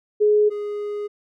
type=tone pair in turn; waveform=sine / triangle; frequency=420.1 / 414.3 Hz; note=G#4 / G#4; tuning=+20 / -4 cents; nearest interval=unison; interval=24 cents; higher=first; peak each=-13 / -23 dBFS; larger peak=first; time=0.2-0.5 / 0.5-1.08 s; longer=second; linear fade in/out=20 ms; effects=none